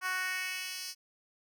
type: tone with high-pass filter sweep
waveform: 10% pulse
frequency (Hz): 370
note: F#4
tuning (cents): 0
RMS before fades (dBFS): -36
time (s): 0.01-0.95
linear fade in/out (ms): 50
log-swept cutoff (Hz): 1200 to 4600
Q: 1.9
effects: none